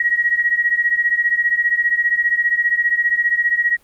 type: beating tone pair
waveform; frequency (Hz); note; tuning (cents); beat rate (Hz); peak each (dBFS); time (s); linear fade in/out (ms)
sine; 1899 / 1914; A#6 / A#6; +32 / +45; 15; -16 / -19; 0-3.77; 5
effects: pink hiss -55 dBFS RMS until 3.83 s + Opus 48 kbps